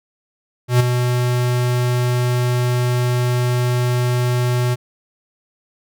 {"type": "tone with ADSR envelope", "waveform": "square", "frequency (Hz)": 123.4, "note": "B2", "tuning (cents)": -1, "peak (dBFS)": -9, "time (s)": [0.68, 4.76], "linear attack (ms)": 120, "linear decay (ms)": 12, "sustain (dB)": -7, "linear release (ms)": 29, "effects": []}